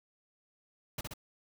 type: noise with echo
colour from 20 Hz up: pink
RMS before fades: -37 dBFS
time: 0.98-1.01 s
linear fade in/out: 5 ms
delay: 64 ms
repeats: 2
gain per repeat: -3 dB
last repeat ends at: 1.138 s
effects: none